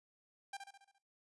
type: tone with echo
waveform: sawtooth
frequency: 793 Hz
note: G5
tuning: 20 cents sharp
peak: -38 dBFS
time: 0.53-0.57 s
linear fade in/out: 5 ms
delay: 69 ms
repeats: 6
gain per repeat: -5 dB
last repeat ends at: 0.984 s
effects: noise-tail reverb RT60 0.3 s tail -19 dB re dry + resampled to 24000 Hz